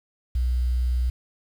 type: tone with quantisation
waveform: sine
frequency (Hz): 61.74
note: B1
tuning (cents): 0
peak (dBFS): -20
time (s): 0.35-1.1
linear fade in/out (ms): 5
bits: 8
effects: none